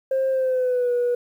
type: tone with pitch glide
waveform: sine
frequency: 530 to 486 Hz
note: C5 to B4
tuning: +22 to -28 cents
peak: -17 dBFS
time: 0.11-1.15 s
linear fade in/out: 5 ms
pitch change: -150 cents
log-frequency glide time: 0.3-0.92 s
effects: tanh soft clip ceiling -16 dBFS + 9-bit